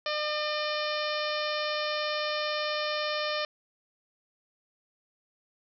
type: harmonic tone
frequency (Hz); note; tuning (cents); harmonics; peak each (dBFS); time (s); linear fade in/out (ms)
603; D5; +46; 1 / 2 / 3 / 4 / 5 / 6 / 7 / 8 / 9; -32 / -35 / -37 / -38 / -39 / -40 / -40 / -41 / -42; 0.06-3.45; 2
effects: none